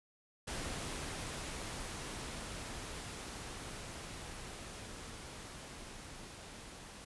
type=noise with level ramp; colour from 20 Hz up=pink; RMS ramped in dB=-41 to -51 dBFS; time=0.47-7.05 s; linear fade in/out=10 ms; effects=resampled to 24000 Hz